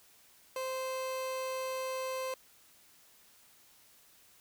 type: tone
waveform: 30% pulse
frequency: 521 Hz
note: C5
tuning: 7 cents flat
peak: -32 dBFS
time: 0.56-2.34 s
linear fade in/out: 2 ms
effects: white hiss -62 dBFS RMS until 4.4 s